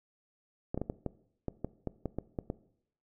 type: clicks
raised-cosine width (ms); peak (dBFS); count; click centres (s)
2; -20; 12; 0.745 / 0.776 / 0.816 / 0.899 / 1.063 / 1.483 / 1.646 / 1.873 / 2.057 / 2.186 / 2.388 / 2.501
effects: noise-tail reverb RT60 0.7 s tail -19 dB re dry